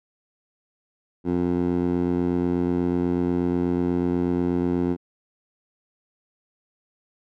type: tone with band-pass filter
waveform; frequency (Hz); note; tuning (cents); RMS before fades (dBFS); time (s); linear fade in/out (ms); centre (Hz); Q
15% pulse; 88.2; F2; +18; -23; 1.24-4.97; 50; 310; 1.4
effects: none